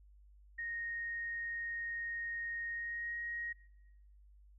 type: tone with pitch glide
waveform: sine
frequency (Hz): 1861 to 1881.5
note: A#6 to A#6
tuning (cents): -3 to +16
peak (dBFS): -38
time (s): 0.58-3.53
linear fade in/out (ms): 10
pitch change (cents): +19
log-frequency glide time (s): 2.69-3.16
effects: noise-tail reverb RT60 1.0 s tail -22 dB re dry + added 50 Hz sine -58 dBFS peak until 4.58 s